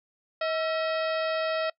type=harmonic tone with a mistuned harmonic; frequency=638 Hz; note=D#5; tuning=43 cents sharp; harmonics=1 / 2 / 3 / 4 / 5 / 6 / 7 / 8; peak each=-27 / -33 / -37 / -39 / -41 / -43 / -44 / -45 dBFS; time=0.41-1.7 s; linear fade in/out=5 ms; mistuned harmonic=2; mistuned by=+88 cents; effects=noise-tail reverb RT60 0.1 s tail -23 dB re dry